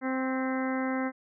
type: harmonic tone with a mistuned harmonic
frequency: 261.6 Hz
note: C4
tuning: in tune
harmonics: 1 / 2 / 3 / 4 / 5 / 6 / 7 / 8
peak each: -29 / -35 / -38 / -40 / -41 / -40 / -43 / -41 dBFS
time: 0.01-1.12 s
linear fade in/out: 50 ms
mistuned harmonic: 8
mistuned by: -40 cents
effects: none